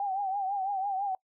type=tone with vibrato; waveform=sine; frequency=784 Hz; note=G5; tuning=in tune; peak=-28 dBFS; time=0-1.15 s; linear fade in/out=2 ms; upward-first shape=triangle; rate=6 Hz; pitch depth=93 cents each way; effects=noise-tail reverb RT60 0.1 s tail -24 dB re dry